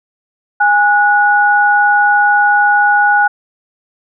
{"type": "tone pair together", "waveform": "sine", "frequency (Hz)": [822.6, 1463], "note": ["G#5", "F#6"], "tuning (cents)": [-17, -20], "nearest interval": "minor seventh", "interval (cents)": 997, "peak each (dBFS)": -10, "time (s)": [0.6, 3.28], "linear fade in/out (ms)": 10, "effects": []}